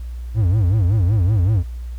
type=tone with vibrato; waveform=triangle; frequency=98 Hz; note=G2; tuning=in tune; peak=-11 dBFS; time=0.34-1.64 s; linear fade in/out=50 ms; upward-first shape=sine; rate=5.3 Hz; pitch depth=240 cents each way; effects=added 60 Hz sine -26 dBFS peak until 1.98 s + pink hiss -53 dBFS RMS until 1.98 s